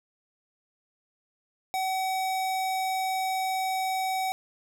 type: tone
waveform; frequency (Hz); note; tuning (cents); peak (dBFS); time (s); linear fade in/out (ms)
square; 757; F#5; +39; -27; 1.74-4.32; 0
effects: none